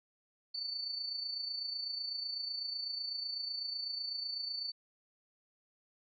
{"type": "tone with amplitude modulation", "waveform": "sine", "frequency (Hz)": 4500, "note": "C#8", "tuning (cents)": 25, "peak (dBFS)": -34, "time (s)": [0.54, 4.72], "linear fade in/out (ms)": 10, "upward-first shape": "sine", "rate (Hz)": 28, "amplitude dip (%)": 55, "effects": []}